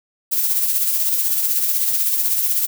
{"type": "noise with tremolo", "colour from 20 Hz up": "violet", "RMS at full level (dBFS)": -17, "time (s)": [0.31, 2.67], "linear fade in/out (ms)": 20, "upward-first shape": "sine", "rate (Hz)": 16, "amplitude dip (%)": 40, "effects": []}